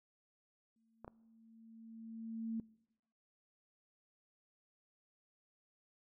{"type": "tone with exponential growth", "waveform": "sine", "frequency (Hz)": 225.4, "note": "A3", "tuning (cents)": 42, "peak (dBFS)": -35, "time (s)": [0.76, 2.6], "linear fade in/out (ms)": 2, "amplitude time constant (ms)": 400}
{"type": "clicks", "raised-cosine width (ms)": 1, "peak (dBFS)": -34, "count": 2, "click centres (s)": [1.046, 1.079]}
{"effects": ["noise-tail reverb RT60 0.9 s tail -23 dB re dry"]}